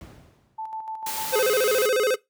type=noise with exponential decay; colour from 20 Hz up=brown; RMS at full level=-35 dBFS; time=0.01-0.84 s; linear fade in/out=1 ms; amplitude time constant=180 ms
type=tone with tremolo; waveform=sine; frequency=880 Hz; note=A5; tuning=in tune; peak=-29 dBFS; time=0.58-1.42 s; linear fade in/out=10 ms; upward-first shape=square; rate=6.7 Hz; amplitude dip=50%
type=noise; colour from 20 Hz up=white; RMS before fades=-31 dBFS; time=1.06-1.87 s; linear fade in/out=5 ms
type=tone with vibrato; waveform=square; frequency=466.2 Hz; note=A#4; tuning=in tune; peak=-20 dBFS; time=1.32-2.16 s; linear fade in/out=20 ms; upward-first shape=square; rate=14 Hz; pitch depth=170 cents each way
effects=noise-tail reverb RT60 0.2 s tail -22 dB re dry + high-pass 100 Hz 12 dB/octave